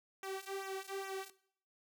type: tone with flanger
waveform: sawtooth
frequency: 387.6 Hz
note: G4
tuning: 20 cents flat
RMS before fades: -43 dBFS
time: 0.23-1.3 s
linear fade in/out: 2 ms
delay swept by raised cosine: 0.22 to 2.62 ms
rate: 2.4 Hz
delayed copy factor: -0.85
effects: noise-tail reverb RT60 0.6 s tail -18 dB re dry